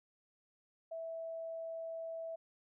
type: tone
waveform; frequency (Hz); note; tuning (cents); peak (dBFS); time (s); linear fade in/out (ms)
sine; 656; E5; -9; -40; 0.91-2.36; 10
effects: none